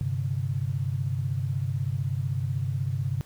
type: chord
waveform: sine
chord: G suspended fourth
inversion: none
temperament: equal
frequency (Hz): 98 / 130.81 / 146.83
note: G2 / C3 / D3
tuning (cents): 0 / 0 / 0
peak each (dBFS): -30 / -28 / -33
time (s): 0.01-3.21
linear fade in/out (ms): 0
effects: pink hiss -55 dBFS RMS until 3.25 s